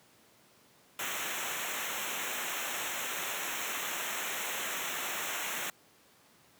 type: noise with comb filter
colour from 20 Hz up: pink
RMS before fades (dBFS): -36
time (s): 0.99-5.7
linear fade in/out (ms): 2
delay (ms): 0.21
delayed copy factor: -0.95
effects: pink hiss -62 dBFS RMS until 6.59 s + high-pass 150 Hz 12 dB/octave